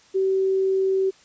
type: tone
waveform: sine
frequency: 382.9 Hz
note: G4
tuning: 41 cents flat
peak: -18 dBFS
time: 0.14-1.11 s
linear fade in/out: 20 ms
effects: white hiss -54 dBFS RMS until 1.24 s + resampled to 16000 Hz